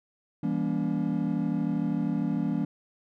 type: chord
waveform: triangle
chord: E diminished seventh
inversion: none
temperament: just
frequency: 164.81 / 197.78 / 237.3 / 284.8 Hz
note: E3 / G3 / Bb3 / Db4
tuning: 0 / +16 / +31 / +47 cents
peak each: -29 dBFS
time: 0.43-2.65 s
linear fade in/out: 5 ms
effects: none